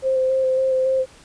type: tone with vibrato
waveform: sine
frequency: 523.3 Hz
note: C5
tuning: in tune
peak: -16 dBFS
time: 0.02-1.06 s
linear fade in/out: 50 ms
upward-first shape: square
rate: 3.6 Hz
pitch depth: 13 cents each way
effects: pink hiss -48 dBFS RMS until 1.24 s + resampled to 22050 Hz